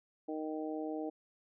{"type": "harmonic tone", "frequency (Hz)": 155.56, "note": "D#3", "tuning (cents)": 0, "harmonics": [2, 3, 4, 5], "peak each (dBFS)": [-38, -42, -44, -46], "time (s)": [0.28, 1.1], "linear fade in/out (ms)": 10, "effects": []}